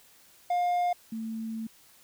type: tone pair in turn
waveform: triangle / sine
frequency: 709 / 223.3 Hz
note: F5 / A3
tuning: +26 / +26 cents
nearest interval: octave + minor sixth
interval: 2000 cents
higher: first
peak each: -22 / -32 dBFS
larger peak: first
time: 0.5-0.93 / 1.12-1.67 s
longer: second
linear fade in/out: 5 ms
effects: white hiss -58 dBFS RMS until 2.03 s